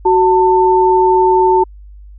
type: tone pair together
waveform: sine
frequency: 372 / 894 Hz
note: F#4 / A5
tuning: +9 / +27 cents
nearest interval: octave + minor third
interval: 1518 cents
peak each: -10 dBFS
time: 0.05-1.64 s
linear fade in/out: 10 ms
effects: added 50 Hz sine -33 dBFS peak until 2.18 s